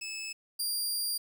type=tone pair in turn; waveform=20% pulse; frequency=2607 / 4778 Hz; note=E7 / D8; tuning=-20 / +29 cents; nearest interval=minor seventh; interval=1049 cents; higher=second; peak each=-32 / -24 dBFS; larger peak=second; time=0.01-0.33 / 0.59-1.18 s; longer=second; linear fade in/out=10 ms; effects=10-bit